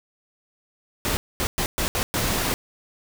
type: noise bursts at uneven times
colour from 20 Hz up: pink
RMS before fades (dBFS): -24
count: 6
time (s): 1.05-1.17 / 1.4-1.47 / 1.58-1.66 / 1.78-1.88 / 1.95-2.03 / 2.14-2.54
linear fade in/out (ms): 0
effects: none